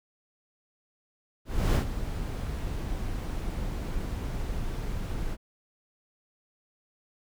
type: noise with ADSR envelope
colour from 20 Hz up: brown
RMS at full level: -20 dBFS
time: 1.45-5.37 s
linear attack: 300 ms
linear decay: 96 ms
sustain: -12 dB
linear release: 43 ms
effects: none